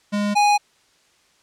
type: tone pair in turn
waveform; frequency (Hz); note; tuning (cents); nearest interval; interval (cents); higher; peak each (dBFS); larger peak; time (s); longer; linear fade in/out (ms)
square; 205.7 / 826.4; G#3 / G#5; -16 / -9; 2 octaves; 2407; second; -20 / -14; second; 0.12-0.35 / 0.35-0.58; neither; 20
effects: white hiss -59 dBFS RMS until 1.42 s + low-pass 7000 Hz 12 dB/octave